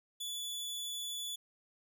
sawtooth tone, 3448 Hz, A7, 36 cents flat, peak -35 dBFS, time 0.2-1.36 s, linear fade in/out 10 ms, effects none

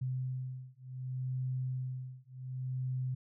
sine beating tone pair, 128.3 / 128.97 Hz, C3 / C3, -34 / -25 cents, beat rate 0.67 Hz, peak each -38 / -38 dBFS, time 0.01-3.15 s, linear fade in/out 10 ms, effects none

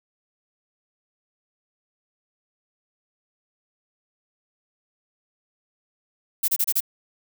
violet noise bursts, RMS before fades -21 dBFS, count 5, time 6.43-6.806 s, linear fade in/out 10 ms, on 52 ms, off 29 ms, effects none

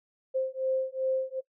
sine beating tone pair, 523.3 / 525.9 Hz, C5 / C5, 0 / +9 cents, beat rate 2.6 Hz, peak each -30 / -30 dBFS, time 0.34-1.41 s, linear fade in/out 20 ms, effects noise-tail reverb RT60 0.1 s tail -21 dB re dry

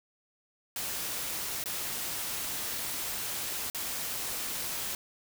white noise with dropouts, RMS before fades -35 dBFS, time 0.76-4.95 s, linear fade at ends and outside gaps 1 ms, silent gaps 1.639-1.658 / 3.7-3.747 s, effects none

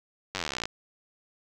slowing click train, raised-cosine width 0.2 ms, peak -13 dBFS, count 23, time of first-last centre 0.35-0.655 s, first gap 10 ms, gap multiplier 1.03, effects none

